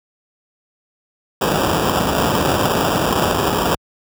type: noise with sample-and-hold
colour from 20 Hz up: blue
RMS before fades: -17 dBFS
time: 1.41-3.75 s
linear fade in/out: 5 ms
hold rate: 2100 Hz
effects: high-pass 60 Hz 12 dB/octave